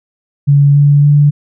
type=tone with pitch steps; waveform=sine; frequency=142.3 / 144.04 / 145.79 Hz; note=C#3 / D3 / D3; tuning=+46 / -33 / -12 cents; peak=-4 dBFS; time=0.47-1.31 s; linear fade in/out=20 ms; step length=280 ms; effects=none